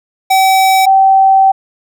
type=tone pair in turn; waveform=square / sine; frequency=765 / 772.5 Hz; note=G5 / G5; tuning=-42 / -26 cents; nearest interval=unison; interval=16 cents; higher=second; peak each=-7 / -4 dBFS; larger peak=second; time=0.3-0.86 / 0.86-1.52 s; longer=second; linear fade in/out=10 ms; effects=none